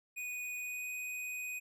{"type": "tone with pitch glide", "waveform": "square", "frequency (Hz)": [2477, 2494], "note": ["D#7", "D#7"], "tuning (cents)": [-8, 3], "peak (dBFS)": -39, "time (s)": [0.16, 1.6], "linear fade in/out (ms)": 20, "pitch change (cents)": 11, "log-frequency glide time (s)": [0.61, 0.9], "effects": []}